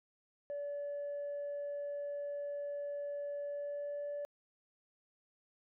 sine tone with pitch glide, 575 to 579 Hz, D5 to D5, -37 to -25 cents, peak -36 dBFS, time 0.5-4.25 s, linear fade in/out 0 ms, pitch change +12 cents, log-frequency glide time 3.42-4.07 s, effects tanh soft clip ceiling -35 dBFS

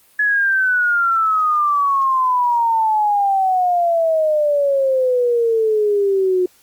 sine exponential sweep, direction down, 1705 to 360.2 Hz, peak -13 dBFS, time 0.19-6.46 s, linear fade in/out 5 ms, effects white hiss -53 dBFS RMS until 6.62 s + Opus 32 kbps

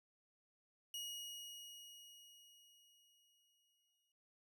sawtooth tone with exponential decay, 2890 Hz, F#7, 41 cents flat, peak -40 dBFS, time 0.94-4.12 s, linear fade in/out 2 ms, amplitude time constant 690 ms, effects none

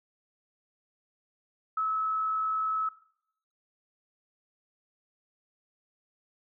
sine tone with frequency modulation, 1295 Hz, E6, 31 cents flat, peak -26 dBFS, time 1.77-2.89 s, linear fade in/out 5 ms, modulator 61.3 Hz, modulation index 0.2, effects noise-tail reverb RT60 0.7 s tail -19 dB re dry

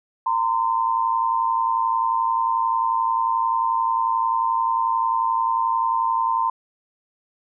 sine tone pair together, 918.7 / 1030 Hz, A#5 / C6, -25 / -28 cents, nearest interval major second, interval 197 cents, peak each -21 dBFS, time 0.26-6.5 s, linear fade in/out 5 ms, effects none

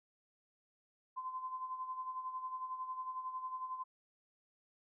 sine tone with tremolo, 1030 Hz, C6, 28 cents flat, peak -37 dBFS, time 1.16-3.84 s, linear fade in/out 20 ms, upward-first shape sine, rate 11 Hz, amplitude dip 60%, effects none

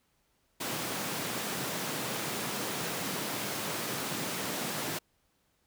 pink high-pass noise, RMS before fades -35 dBFS, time 0.6-4.99 s, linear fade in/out 10 ms, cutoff 140 Hz, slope 24 dB/octave, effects pink hiss -73 dBFS RMS until 5.66 s

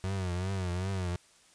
35% pulse tone with vibrato, 92.5 Hz, F#2, in tune, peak -29 dBFS, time 0.04-1.16 s, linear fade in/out 0 ms, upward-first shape triangle, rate 2.6 Hz, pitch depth 110 cents each way, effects white hiss -61 dBFS RMS until 1.54 s + resampled to 22050 Hz

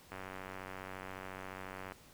click train, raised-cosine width 0.5 ms, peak -29 dBFS, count 171, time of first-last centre 0.12-1.921 s, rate 94.4 Hz, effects pink hiss -60 dBFS RMS until 2.13 s

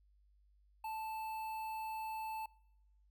square tone with notch filter, 880 Hz, A5, in tune, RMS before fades -42 dBFS, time 0.84-2.46 s, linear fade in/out 5 ms, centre 6100 Hz, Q 0.52, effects noise-tail reverb RT60 0.9 s tail -25 dB re dry + added 50 Hz sine -66 dBFS peak until 3.1 s

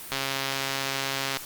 click train, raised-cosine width 0.2 ms, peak -10 dBFS, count 171, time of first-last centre 0.12-1.37 s, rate 136 Hz, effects white hiss -40 dBFS RMS until 1.45 s + Opus 32 kbps

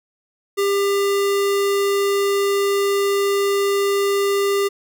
square tone, 399.2 Hz, G4, 32 cents sharp, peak -17 dBFS, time 0.57-4.69 s, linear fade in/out 20 ms, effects none

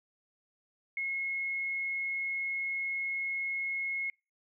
sine tone, 2169 Hz, C#7, 38 cents flat, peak -31 dBFS, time 0.97-4.1 s, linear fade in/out 2 ms, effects noise-tail reverb RT60 0.3 s tail -26 dB re dry

